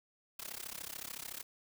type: noise with amplitude modulation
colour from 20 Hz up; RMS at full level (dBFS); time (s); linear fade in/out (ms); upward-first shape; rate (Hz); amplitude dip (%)
white; -41; 0.39-1.43; 5; sine; 33.7; 95
effects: none